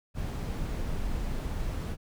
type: noise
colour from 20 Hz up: brown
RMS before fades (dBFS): -32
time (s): 0.14-1.97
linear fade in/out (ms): 50
effects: none